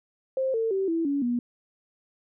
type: tone with pitch steps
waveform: sine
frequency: 527 / 450.9 / 385.8 / 330.1 / 282.4 / 241.6 Hz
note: C5 / A4 / G4 / E4 / C#4 / B3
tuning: +12 / +42 / -28 / +2 / +32 / -38 cents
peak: -23 dBFS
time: 0.37-1.39 s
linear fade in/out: 2 ms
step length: 170 ms
effects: none